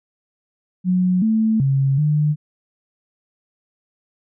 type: tone with pitch steps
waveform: sine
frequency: 182.5 / 220.4 / 136.2 / 150.2 Hz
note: F#3 / A3 / C#3 / D3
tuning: -24 / +3 / -30 / +39 cents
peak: -14 dBFS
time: 0.84-2.36 s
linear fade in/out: 50 ms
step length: 380 ms
effects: none